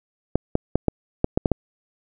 clicks, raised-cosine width 2 ms, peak -4 dBFS, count 8, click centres 0.356 / 0.554 / 0.756 / 0.883 / 1.244 / 1.375 / 1.458 / 1.517 s, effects none

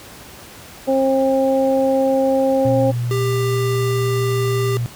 harmonic tone, 267.2 Hz, C4, 36 cents sharp, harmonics 1 / 2 / 3, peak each -19 / -15 / -24 dBFS, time 0.87-2.92 s, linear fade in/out 20 ms
sine tone with pitch glide, 120.4 to 119.57 Hz, B2 to A#2, -44 to +44 cents, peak -18 dBFS, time 2.65-4.86 s, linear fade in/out 0 ms, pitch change -12 cents, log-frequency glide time 3.09-4.49 s
square tone, 396.6 Hz, G4, 20 cents sharp, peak -20 dBFS, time 3.11-4.77 s, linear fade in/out 0 ms
effects pink hiss -39 dBFS RMS until 4.95 s + high-pass 60 Hz 12 dB/octave

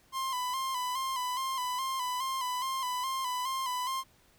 45% pulse tone with vibrato, 1027 Hz, C6, 33 cents flat, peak -31 dBFS, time 0.12-4.04 s, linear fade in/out 50 ms, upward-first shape square, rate 2.4 Hz, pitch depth 51 cents each way, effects pink hiss -64 dBFS RMS until 4.38 s

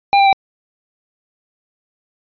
square tone with pitch steps, 800 / 790.4 / 780.8 Hz, G5 / G5 / G5, +35 / +14 / -7 cents, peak -9 dBFS, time 0.13-0.328 s, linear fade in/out 0 ms, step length 66 ms, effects resampled to 11025 Hz

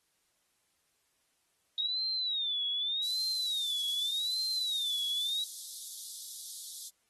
sine tone with vibrato, 3729 Hz, A#7, in tune, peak -30 dBFS, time 1.78-5.44 s, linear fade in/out 2 ms, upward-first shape sine, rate 0.84 Hz, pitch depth 180 cents each way
white high-pass noise, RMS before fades -43 dBFS, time 3.02-6.9 s, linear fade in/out 20 ms, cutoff 3400 Hz, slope 96 dB/octave
effects white hiss -75 dBFS RMS until 7.09 s + AAC 32 kbps

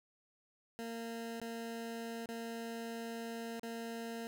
20% pulse tone with dropouts, 230 Hz, A#3, 23 cents flat, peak -36 dBFS, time 0.79-4.27 s, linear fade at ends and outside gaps 0 ms, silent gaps 1.4-1.416 / 2.259-2.289 / 3.595-3.632 s, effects none

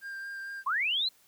triangle tone with vibrato, 1593 Hz, G6, 27 cents sharp, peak -35 dBFS, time 0.01-0.64 s, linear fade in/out 50 ms, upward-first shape sine, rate 4.4 Hz, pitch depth 14 cents each way
sine linear sweep, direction up, 980 to 4186 Hz, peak -26 dBFS, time 0.66-1.09 s, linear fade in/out 10 ms
effects white hiss -63 dBFS RMS until 1.27 s

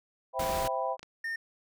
sine chord, C major seventh, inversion none, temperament equal, 523.3 / 659.3 / 784 / 987.8 Hz, C5 / E5 / G5 / B5, 0 / 0 / 0 / 0 cents, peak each -34 dBFS, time 0.33-0.97 s, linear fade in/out 50 ms
pink noise, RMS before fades -36 dBFS, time 0.39-0.68 s, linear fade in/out 5 ms
clicks, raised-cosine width 0.2 ms, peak -28 dBFS, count 2, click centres 0.994 / 1.03 s
triangle tone, 1822 Hz, A#6, 40 cents flat, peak -30 dBFS, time 1.24-1.36 s, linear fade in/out 5 ms
effects none

